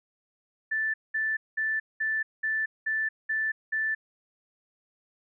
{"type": "tone bursts", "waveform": "sine", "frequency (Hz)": 1760, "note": "A6", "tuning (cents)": 0, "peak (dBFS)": -25, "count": 8, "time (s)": [0.71, 3.95], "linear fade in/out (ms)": 10, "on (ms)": 230, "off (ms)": 200, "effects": []}